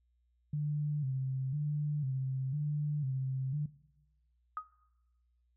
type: tone with vibrato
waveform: sine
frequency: 140 Hz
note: C#3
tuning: 18 cents sharp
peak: -31 dBFS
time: 0.53-3.66 s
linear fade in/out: 5 ms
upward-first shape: square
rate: 1 Hz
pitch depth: 100 cents each way
type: tone with exponential decay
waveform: sine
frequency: 1254 Hz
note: D#6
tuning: 13 cents sharp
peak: -31 dBFS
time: 4.57-4.69 s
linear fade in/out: 1 ms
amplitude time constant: 24 ms
effects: noise-tail reverb RT60 1.0 s tail -20 dB re dry + added 60 Hz sine -70 dBFS peak until 5.56 s